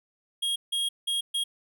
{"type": "tone bursts at uneven times", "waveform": "square", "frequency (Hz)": 3267, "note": "G#7", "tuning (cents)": -29, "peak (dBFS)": -26, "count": 4, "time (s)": [[0.42, 0.56], [0.72, 0.89], [1.07, 1.21], [1.34, 1.44]], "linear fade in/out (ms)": 10, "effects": []}